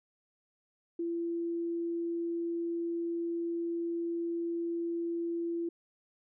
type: tone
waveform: sine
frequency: 338.5 Hz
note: E4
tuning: 46 cents sharp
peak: -31 dBFS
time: 0.99-5.69 s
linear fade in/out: 5 ms
effects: none